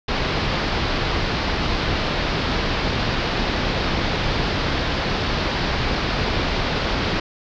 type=low-pass noise; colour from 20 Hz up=pink; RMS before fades=-22 dBFS; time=0.08-7.2 s; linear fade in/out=5 ms; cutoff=5000 Hz; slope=48 dB/octave; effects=none